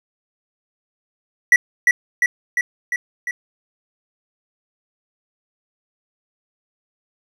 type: tone with echo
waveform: triangle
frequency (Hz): 1948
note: B6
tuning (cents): -24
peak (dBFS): -5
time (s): 1.52-1.56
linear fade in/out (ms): 2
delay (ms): 350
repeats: 5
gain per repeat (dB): -3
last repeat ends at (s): 3.31
effects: none